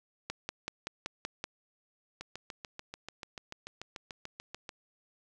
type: two click trains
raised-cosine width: 0.2 ms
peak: -24 / -18 dBFS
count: 18 / 7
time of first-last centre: 2.21-4.692 / 0.3-1.441 s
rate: 6.85 / 5.26 Hz
effects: none